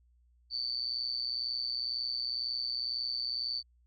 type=tone with amplitude modulation; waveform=sine; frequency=4542 Hz; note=C#8; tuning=41 cents sharp; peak=-28 dBFS; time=0.5-3.63 s; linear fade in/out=50 ms; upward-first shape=sine; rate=122 Hz; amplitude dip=90%; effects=added 60 Hz sine -63 dBFS peak until 3.86 s